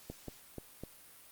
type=clicks; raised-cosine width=2 ms; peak=-28 dBFS; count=4; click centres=0.1 / 0.283 / 0.583 / 0.836 s; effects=white hiss -57 dBFS RMS until 1.31 s + Opus 48 kbps